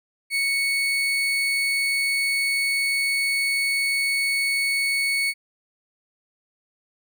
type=tone; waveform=35% pulse; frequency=2217 Hz; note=C#7; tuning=in tune; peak=-19 dBFS; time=0.3-5.34 s; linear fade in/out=50 ms; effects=none